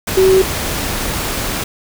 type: tone in noise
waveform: sine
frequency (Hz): 379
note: F#4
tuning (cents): +42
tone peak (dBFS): -7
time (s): 0.17-0.42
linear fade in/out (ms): 5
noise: pink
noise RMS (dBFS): -20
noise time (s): 0.07-1.64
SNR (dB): +10
effects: none